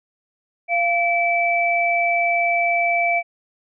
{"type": "tone pair together", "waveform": "sine", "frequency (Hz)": [690.8, 2311], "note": ["F5", "D7"], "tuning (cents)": [-19, -28], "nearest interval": "octave + major sixth", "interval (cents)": 2091, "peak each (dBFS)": -19, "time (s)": [0.68, 3.23], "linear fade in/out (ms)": 50, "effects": []}